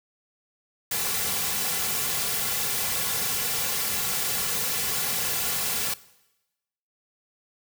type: noise with comb filter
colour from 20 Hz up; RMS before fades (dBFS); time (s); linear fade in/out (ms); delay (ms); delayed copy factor
white; -27; 0.91-5.94; 5; 3.2; -0.9
effects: noise-tail reverb RT60 1.0 s tail -20 dB re dry